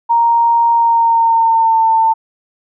sine tone with pitch glide, 932.3 to 896.4 Hz, A#5 to A5, 0 to +32 cents, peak -8 dBFS, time 0.09-2.14 s, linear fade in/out 20 ms, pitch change -68 cents, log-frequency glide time 0.72-1.89 s, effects none

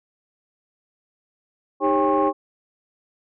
sine tone cluster, 309.3 / 398.8 / 545 / 804 / 1084 Hz, D#4 / G4 / C#5 / G5 / C#6, -10 / +30 / -29 / +44 / -39 cents, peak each -22 dBFS, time 1.8-2.33 s, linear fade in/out 50 ms, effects tanh soft clip ceiling -10 dBFS

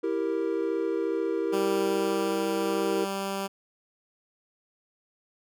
triangle chord, E diminished, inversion none, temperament equal, 329.6 / 392 / 466.2 Hz, E4 / G4 / Bb4, 0 / 0 / 0 cents, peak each -28 dBFS, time 0.03-3.05 s, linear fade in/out 10 ms
10% pulse tone, 195.7 Hz, G3, 3 cents flat, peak -21 dBFS, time 1.52-3.48 s, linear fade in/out 20 ms
effects none

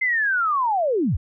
sine linear sweep, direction down, 2094 to 51.91 Hz, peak -18 dBFS, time 0.01-1.17 s, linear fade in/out 10 ms, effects none

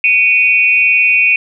sine tone with amplitude modulation, 2481 Hz, D#7, 6 cents flat, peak -3 dBFS, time 0.04-1.36 s, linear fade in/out 2 ms, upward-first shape sine, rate 222 Hz, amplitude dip 95%, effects none

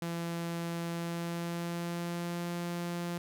sawtooth tone with pitch glide, 169.3 to 173.06 Hz, E3 to F3, +46 to -15 cents, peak -30 dBFS, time 0.02-3.18 s, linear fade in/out 2 ms, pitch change +39 cents, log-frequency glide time 0.89-2.5 s, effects none

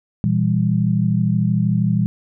sine chord, E diminished, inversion second, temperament just, 118.67 / 164.81 / 197.78 Hz, Bb2 / E3 / G3, +31 / 0 / +16 cents, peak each -19 dBFS, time 0.24-2.06 s, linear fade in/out 0 ms, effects none

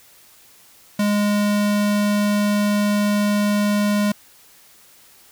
square tone, 206.4 Hz, G#3, 10 cents flat, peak -17 dBFS, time 0.99-4.12 s, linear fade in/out 5 ms, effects white hiss -50 dBFS RMS until 5.31 s

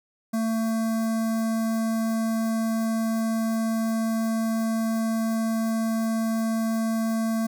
square tone with notch filter, 224.3 Hz, A3, 34 cents sharp, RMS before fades -25 dBFS, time 0.33-7.47 s, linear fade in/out 10 ms, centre 2900 Hz, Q 0.64, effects none

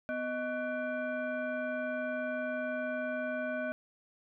sine tone with frequency modulation, 622.3 Hz, D#5, in tune, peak -32 dBFS, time 0.09-3.72 s, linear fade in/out 0 ms, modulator 873 Hz, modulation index 1.1, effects none

